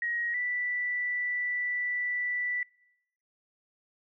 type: tone pair in turn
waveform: sine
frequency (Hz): 1891 / 1969.9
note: A#6 / B6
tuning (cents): +24 / -5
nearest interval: minor second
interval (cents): 71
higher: second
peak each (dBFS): -28 / -28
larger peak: neither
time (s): 0.02-0.34 / 0.34-2.63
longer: second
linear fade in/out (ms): 2
effects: noise-tail reverb RT60 0.9 s tail -26 dB re dry